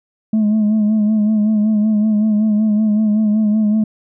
sine tone with vibrato, 213.5 Hz, G#3, 48 cents sharp, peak -9 dBFS, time 0.33-3.84 s, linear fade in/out 5 ms, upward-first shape sine, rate 5.3 Hz, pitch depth 47 cents each way, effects tanh soft clip ceiling -10 dBFS

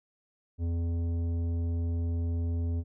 sine tone with tanh clipping, 84.5 Hz, E2, 43 cents sharp, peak -29 dBFS, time 0.58-2.84 s, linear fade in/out 50 ms, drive 11 dB, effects none

